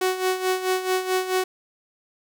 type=tone with tremolo; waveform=sawtooth; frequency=371.9 Hz; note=F#4; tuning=9 cents sharp; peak=-15 dBFS; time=0.01-1.44 s; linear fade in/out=5 ms; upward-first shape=sine; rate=4.6 Hz; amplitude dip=70%; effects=none